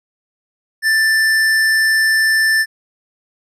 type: tone with hard clipping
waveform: triangle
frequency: 1769 Hz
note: A6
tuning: 9 cents sharp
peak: -13 dBFS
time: 0.82-2.66 s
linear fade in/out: 50 ms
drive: 17 dB
effects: resampled to 32000 Hz